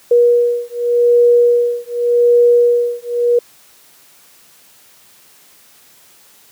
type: beating tone pair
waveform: sine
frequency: 479.3 / 480.16 Hz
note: A#4 / B4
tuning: +48 / -49 cents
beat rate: 0.86 Hz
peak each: -12 dBFS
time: 0.11-3.39 s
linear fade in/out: 5 ms
effects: white hiss -47 dBFS RMS until 6.51 s + high-pass 100 Hz 12 dB/octave